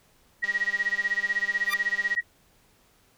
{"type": "tone with tremolo", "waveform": "sine", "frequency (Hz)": 1903, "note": "A#6", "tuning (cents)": 35, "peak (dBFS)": -20, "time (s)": [0.42, 2.23], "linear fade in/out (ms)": 20, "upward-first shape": "sine", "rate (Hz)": 16, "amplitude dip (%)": 100}
{"type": "click train", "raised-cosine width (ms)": 0.2, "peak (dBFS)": -25, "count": 343, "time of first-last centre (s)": [0.44, 2.15], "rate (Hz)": 200}
{"type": "tone with exponential growth", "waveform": "15% pulse", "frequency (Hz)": 1191, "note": "D6", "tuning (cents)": 24, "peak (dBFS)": -17, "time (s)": [1.64, 1.74], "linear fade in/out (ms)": 5, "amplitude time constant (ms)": 20}
{"effects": ["pink hiss -62 dBFS RMS until 3.17 s"]}